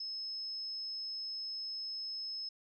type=tone; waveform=sine; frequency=5190 Hz; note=E8; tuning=28 cents flat; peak=-38 dBFS; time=0-2.49 s; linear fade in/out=5 ms; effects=none